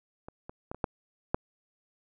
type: clicks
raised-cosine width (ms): 1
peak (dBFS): -28 / -27 / -22 / -28 / -13 / -11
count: 6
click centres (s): 0.285 / 0.495 / 0.715 / 0.746 / 0.842 / 1.345
effects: none